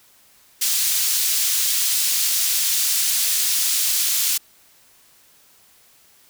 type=high-pass noise; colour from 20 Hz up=pink; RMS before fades=-20 dBFS; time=0.61-4.38 s; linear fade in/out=10 ms; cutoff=4600 Hz; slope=12 dB/octave; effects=white hiss -54 dBFS RMS until 6.29 s